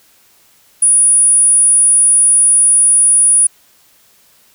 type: tone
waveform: sine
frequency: 9740 Hz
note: D#9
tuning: 38 cents flat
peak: -6 dBFS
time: 0.82-3.47 s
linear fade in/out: 5 ms
effects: white hiss -50 dBFS RMS until 4.54 s